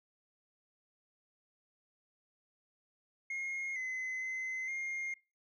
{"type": "tone with pitch steps", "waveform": "sine", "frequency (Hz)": [2145, 2039, 2051, 2125], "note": ["C7", "C7", "C7", "C7"], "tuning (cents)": [42, -45, -35, 26], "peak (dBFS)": -33, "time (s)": [3.3, 5.14], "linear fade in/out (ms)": 5, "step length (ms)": 460, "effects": ["noise-tail reverb RT60 0.3 s tail -24 dB re dry", "tanh soft clip ceiling -35 dBFS"]}